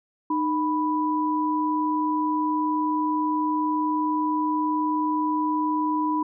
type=tone pair together; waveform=sine; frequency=306.5 / 987.8 Hz; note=D#4 / B5; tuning=-26 / 0 cents; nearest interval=octave + minor sixth; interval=2026 cents; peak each=-24 dBFS; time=0.3-6.23 s; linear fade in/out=5 ms; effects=none